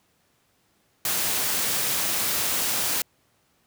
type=noise; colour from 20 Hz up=white; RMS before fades=-25 dBFS; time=1.05-3.02 s; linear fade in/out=2 ms; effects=pink hiss -66 dBFS RMS until 3.66 s + high-pass 80 Hz 12 dB/octave